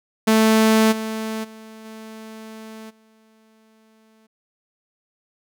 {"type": "tone with level steps", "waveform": "sawtooth", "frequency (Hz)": 220, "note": "A3", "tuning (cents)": 0, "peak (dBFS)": [-9, -21, -35, -32, -50], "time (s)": [0.27, 4.27], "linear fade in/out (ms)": 10, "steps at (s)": [0.91, 1.43, 1.84, 2.89], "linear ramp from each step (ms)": 20, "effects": []}